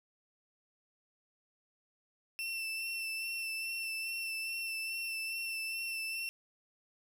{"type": "tone with vibrato", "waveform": "35% pulse", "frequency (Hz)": 2681, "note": "E7", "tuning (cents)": 29, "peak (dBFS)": -34, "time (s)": [2.39, 6.29], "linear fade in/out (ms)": 0, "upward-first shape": "sine", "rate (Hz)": 2.4, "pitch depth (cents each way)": 23, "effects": []}